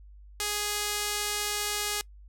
sawtooth tone with band-pass filter, 415.3 Hz, G#4, in tune, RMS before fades -31 dBFS, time 0.4-2.01 s, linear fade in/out 0 ms, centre 8000 Hz, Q 0.54, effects noise-tail reverb RT60 0.1 s tail -24 dB re dry + added 50 Hz sine -47 dBFS peak until 2.28 s

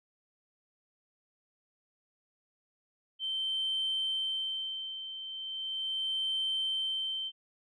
sine tone with tremolo, 3108 Hz, G7, 16 cents flat, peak -28 dBFS, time 3.19-7.32 s, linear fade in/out 50 ms, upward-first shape sine, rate 0.38 Hz, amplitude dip 70%, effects tanh soft clip ceiling -25 dBFS

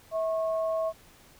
sine tone pair together, 647.7 / 1091 Hz, E5 / C#6, -31 / -28 cents, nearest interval major sixth, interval 903 cents, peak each -26 / -36 dBFS, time 0.11-0.93 s, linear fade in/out 50 ms, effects pink hiss -56 dBFS RMS until 1.39 s

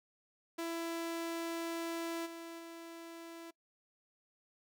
sawtooth tone with level steps, 333.5 Hz, E4, 20 cents sharp, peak -33 / -41 / -43 dBFS, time 0.58-3.51 s, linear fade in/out 10 ms, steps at 2.25 / 2.58 s, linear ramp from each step 20 ms, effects noise-tail reverb RT60 0.1 s tail -23 dB re dry

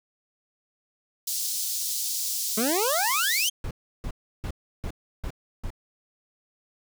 pink high-pass noise, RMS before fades -29 dBFS, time 1.27-3.49 s, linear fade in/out 5 ms, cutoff 4600 Hz, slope 24 dB/octave
25% pulse exponential sweep, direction up, 207.5 to 3264 Hz, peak -20 dBFS, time 2.57-3.5 s, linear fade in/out 10 ms
brown noise bursts, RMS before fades -31 dBFS, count 6, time 3.64-5.704 s, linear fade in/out 2 ms, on 69 ms, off 330 ms
effects none

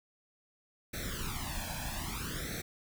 pink noise with flanger, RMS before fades -38 dBFS, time 0.93-2.62 s, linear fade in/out 10 ms, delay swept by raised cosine 0.5 to 1.24 ms, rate 0.62 Hz, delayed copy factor +1, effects none

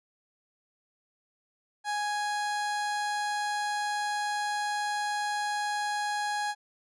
30% pulse tone, 830.6 Hz, G#5, in tune, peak -26 dBFS, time 1.84-6.55 s, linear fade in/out 50 ms, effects resampled to 22050 Hz

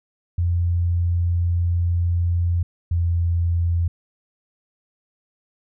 sine tone pair in turn, 86.6 / 85.41 Hz, F2 / F2, -14 / -38 cents, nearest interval unison, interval 24 cents, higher first, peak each -17 dBFS, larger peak neither, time 0.38-2.63 / 2.91-3.88 s, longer first, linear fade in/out 5 ms, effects none

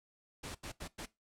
pink noise bursts at uneven times, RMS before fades -44 dBFS, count 4, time 0.43-0.55 / 0.63-0.72 / 0.8-0.88 / 0.98-1.06 s, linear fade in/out 10 ms, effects noise-tail reverb RT60 0.2 s tail -19 dB re dry + low-pass 10000 Hz 12 dB/octave

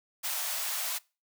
white high-pass noise, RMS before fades -33 dBFS, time 0.23-0.99 s, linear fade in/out 20 ms, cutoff 590 Hz, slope 96 dB/octave, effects noise-tail reverb RT60 0.3 s tail -23 dB re dry

